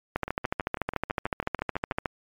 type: two click trains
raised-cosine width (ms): 0.5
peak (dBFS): -18 / -11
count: 11 / 27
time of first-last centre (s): 0.28-1.919 / 0.16-2.058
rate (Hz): 6.1 / 13.7
effects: MP3 96 kbps